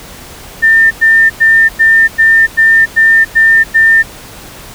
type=tone bursts; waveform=sine; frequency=1801 Hz; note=A6; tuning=40 cents sharp; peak=-3 dBFS; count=9; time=0.62-4.03 s; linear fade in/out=20 ms; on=290 ms; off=100 ms; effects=pink hiss -31 dBFS RMS until 4.74 s